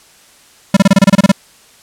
square tone bursts, 196 Hz, G3, in tune, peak -4 dBFS, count 11, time 0.74-1.318 s, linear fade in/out 5 ms, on 28 ms, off 27 ms, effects white hiss -45 dBFS RMS until 1.82 s + low-pass 10000 Hz 12 dB/octave

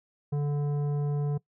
sine tone with tanh clipping, 145.3 Hz, D3, 18 cents flat, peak -27 dBFS, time 0.32-1.38 s, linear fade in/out 10 ms, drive 11 dB, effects noise-tail reverb RT60 0.1 s tail -21 dB re dry

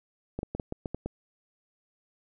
clicks, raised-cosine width 2 ms, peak -19 dBFS, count 8, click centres 0.39 / 0.431 / 0.55 / 0.598 / 0.724 / 0.858 / 0.946 / 1.06 s, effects none

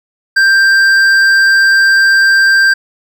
triangle tone with hard clipping, 1578 Hz, G6, 11 cents sharp, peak -7 dBFS, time 0.36-2.74 s, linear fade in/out 10 ms, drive 11 dB, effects none

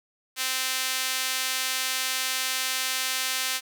sawtooth tone with high-pass filter, 260 Hz, C4, 11 cents flat, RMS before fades -28 dBFS, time 0.36-3.61 s, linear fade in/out 50 ms, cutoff 2400 Hz, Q 0.66, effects none

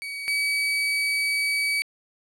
35% pulse tone pair in turn, 2263 / 2279 Hz, C#7 / C#7, +35 / +47 cents, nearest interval unison, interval 12 cents, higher second, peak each -29 / -20 dBFS, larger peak second, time 0.02-0.28 / 0.28-1.82 s, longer second, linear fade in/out 0 ms, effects low-pass 11000 Hz 12 dB/octave

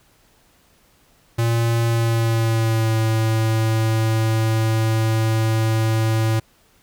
square tone with pitch glide, 116 to 111.27 Hz, A#2 to A2, -8 to +20 cents, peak -17 dBFS, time 1.38-6.4 s, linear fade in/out 10 ms, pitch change -72 cents, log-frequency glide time 1.86-2.96 s, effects pink hiss -57 dBFS RMS until 6.82 s

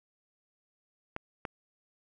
clicks, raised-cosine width 0.5 ms, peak -20 dBFS, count 2, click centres 1.164 / 1.452 s, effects none

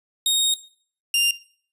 sawtooth tone pair in turn, 3729 / 2794 Hz, A#7 / F7, 0 / 0 cents, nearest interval perfect fourth, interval 500 cents, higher first, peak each -14 dBFS, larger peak neither, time 0.26-0.54 / 1.14-1.31 s, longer first, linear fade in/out 2 ms, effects noise-tail reverb RT60 0.5 s tail -18 dB re dry + resampled to 32000 Hz

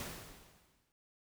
pink noise with exponential decay, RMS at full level -41 dBFS, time 0-0.92 s, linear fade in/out 1 ms, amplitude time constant 200 ms, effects none

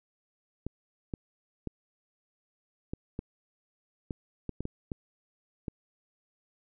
clicks, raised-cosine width 3 ms, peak -21 dBFS, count 11, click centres 0.666 / 1.138 / 1.673 / 2.935 / 3.191 / 4.108 / 4.493 / 4.606 / 4.654 / 4.918 / 5.682 s, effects none

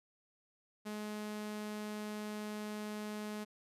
sawtooth tone, 211.2 Hz, G#3, 29 cents sharp, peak -36 dBFS, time 0.85-3.45 s, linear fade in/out 20 ms, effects resampled to 32000 Hz

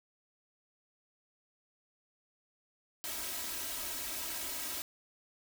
white noise with comb filter, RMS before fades -39 dBFS, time 3.04-4.82 s, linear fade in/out 0 ms, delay 3.1 ms, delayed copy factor +0.8, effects none

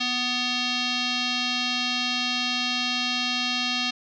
sine tone with frequency modulation, 246.9 Hz, B3, in tune, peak -23 dBFS, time 0-3.91 s, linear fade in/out 10 ms, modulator 994 Hz, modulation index 4.5, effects none

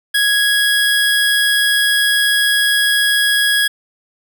25% pulse tone, 1661.2 Hz, G#6, in tune, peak -8 dBFS, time 0.14-3.68 s, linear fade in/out 10 ms, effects none

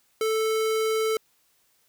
square tone, 440 Hz, A4, in tune, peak -23 dBFS, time 0.21-1.17 s, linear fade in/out 2 ms, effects white hiss -66 dBFS RMS until 1.88 s

